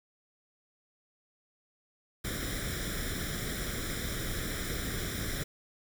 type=noise with comb filter; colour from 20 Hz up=pink; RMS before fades=-35 dBFS; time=2.24-5.44 s; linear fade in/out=10 ms; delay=0.55 ms; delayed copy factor=+0.8; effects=none